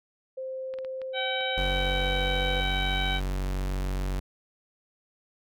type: tone with pitch glide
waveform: sine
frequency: 523.3 to 505.2 Hz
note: C5 to B4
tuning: 0 to +39 cents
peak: -32 dBFS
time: 0.37-2.61 s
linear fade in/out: 10 ms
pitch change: -61 cents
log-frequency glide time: 1.53-2.15 s
type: clicks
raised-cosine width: 0.3 ms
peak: -30 dBFS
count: 8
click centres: 0.739 / 0.787 / 0.848 / 1.017 / 1.409 / 1.817 / 2.534 / 2.935 s
type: harmonic tone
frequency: 765 Hz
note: G5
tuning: 42 cents flat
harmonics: 1 / 2 / 3 / 4 / 5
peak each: -34 / -34 / -34 / -34 / -34 dBFS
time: 1.13-3.21 s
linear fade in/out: 50 ms
type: tone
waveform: 45% pulse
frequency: 47.1 Hz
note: F#1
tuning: 32 cents sharp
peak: -27 dBFS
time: 1.57-4.2 s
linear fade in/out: 10 ms
effects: none